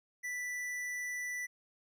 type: tone with tanh clipping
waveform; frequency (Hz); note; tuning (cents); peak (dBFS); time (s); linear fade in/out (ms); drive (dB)
sine; 1975.5; B6; 0; -38; 0.23-1.47; 20; 15
effects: none